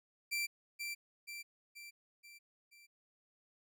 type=tone with echo; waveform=sawtooth; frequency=2349 Hz; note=D7; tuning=in tune; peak=-31 dBFS; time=0.31-0.47 s; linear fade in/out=20 ms; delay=480 ms; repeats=5; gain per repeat=-5 dB; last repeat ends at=2.87 s; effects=none